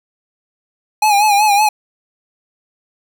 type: tone with vibrato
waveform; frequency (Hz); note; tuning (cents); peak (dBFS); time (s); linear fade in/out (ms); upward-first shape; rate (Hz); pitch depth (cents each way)
square; 830.6; G#5; 0; -10; 1.02-1.69; 5; sine; 5.3; 67
effects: none